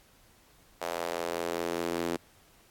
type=tone with high-pass filter sweep; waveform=sawtooth; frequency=85 Hz; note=F2; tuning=46 cents flat; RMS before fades=-33 dBFS; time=0.81-2.17 s; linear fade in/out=10 ms; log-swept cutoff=610 to 310 Hz; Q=1.9; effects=pink hiss -61 dBFS RMS until 2.7 s + AAC 64 kbps